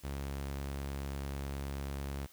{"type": "tone", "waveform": "sawtooth", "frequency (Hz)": 69.3, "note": "C#2", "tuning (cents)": 0, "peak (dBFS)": -33, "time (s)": [0.03, 2.27], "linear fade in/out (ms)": 20, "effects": ["white hiss -60 dBFS RMS until 2.32 s"]}